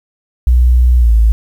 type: tone with pitch glide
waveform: sine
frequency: 61.4 to 55.34 Hz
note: B1 to A1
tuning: -9 to +11 cents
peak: -5 dBFS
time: 0.47-1.32 s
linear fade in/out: 0 ms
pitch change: -180 cents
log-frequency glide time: 0.98-1.12 s
effects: 7-bit